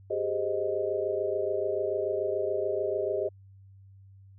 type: chord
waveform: sine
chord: Ab major seventh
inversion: third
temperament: equal with one note detuned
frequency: 388.4 / 415.3 / 523.3 / 622.3 Hz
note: G4 / Ab4 / C5 / Eb5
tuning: -16 / 0 / 0 / 0 cents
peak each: -32 / -32 / -34 / -31 dBFS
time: 0.1-3.29 s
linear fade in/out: 10 ms
effects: added 97 Hz sine -50 dBFS peak until 4.38 s